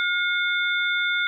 sine tone cluster, 1429 / 2165 / 3553 Hz, F6 / C#7 / A7, +39 / -41 / +16 cents, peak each -23 / -26 / -28 dBFS, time 0-1.27 s, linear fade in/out 0 ms, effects none

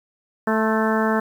harmonic tone with a mistuned harmonic, 220 Hz, A3, in tune, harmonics 1 / 2 / 3 / 4 / 5 / 6 / 7 / 8, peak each -21 / -24 / -26 / -27 / -28 / -29 / -29 / -30 dBFS, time 0.47-1.2 s, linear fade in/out 5 ms, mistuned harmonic 5, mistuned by -31 cents, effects 8-bit

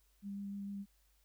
sine tone with vibrato, 200 Hz, G3, 35 cents sharp, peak -40 dBFS, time 0.22-0.86 s, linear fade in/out 50 ms, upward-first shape square, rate 6.6 Hz, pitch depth 8 cents each way, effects added 50 Hz sine -70 dBFS peak until 1.24 s + white hiss -75 dBFS RMS until 1.24 s

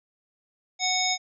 harmonic tone, 740 Hz, F#5, in tune, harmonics 1 / 3 / 5 / 7 / 9, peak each -29 / -29 / -29 / -29 / -29 dBFS, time 0.79-1.18 s, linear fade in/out 50 ms, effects none

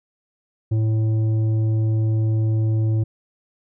sine tone with tanh clipping, 110 Hz, A2, in tune, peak -18 dBFS, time 0.71-3.04 s, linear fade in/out 10 ms, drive 8 dB, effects none

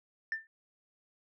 sine tone with exponential decay, 1784 Hz, A6, 23 cents sharp, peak -26 dBFS, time 0.32-0.47 s, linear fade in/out 1 ms, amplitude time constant 32 ms, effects tanh soft clip ceiling -28 dBFS

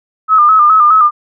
sine tone with vibrato, 1244.5 Hz, D#6, in tune, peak -4 dBFS, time 0.28-1.11 s, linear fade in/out 50 ms, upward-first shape square, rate 4.8 Hz, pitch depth 58 cents each way, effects none

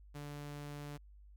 sawtooth tone, 145.6 Hz, D3, 15 cents flat, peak -40 dBFS, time 0.14-0.98 s, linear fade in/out 20 ms, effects added 50 Hz sine -55 dBFS peak until 1.36 s

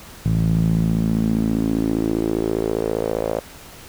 sawtooth tone with band-pass filter sweep, 55 Hz, A1, in tune, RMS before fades -20 dBFS, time 0.25-3.4 s, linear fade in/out 5 ms, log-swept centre 140 to 560 Hz, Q 3.8, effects pink hiss -41 dBFS RMS until 3.88 s

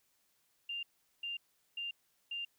sine tone bursts, 2794 Hz, F7, in tune, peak -37 dBFS, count 4, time 0.69-2.45 s, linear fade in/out 5 ms, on 140 ms, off 400 ms, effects white hiss -75 dBFS RMS until 2.58 s

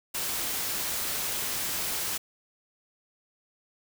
white noise, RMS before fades -31 dBFS, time 0.14-2.18 s, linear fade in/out 10 ms, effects none

